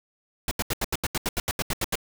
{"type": "noise bursts", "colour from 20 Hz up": "pink", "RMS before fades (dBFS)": -26, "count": 14, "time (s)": [0.48, 1.955], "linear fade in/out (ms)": 2, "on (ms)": 32, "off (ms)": 79, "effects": []}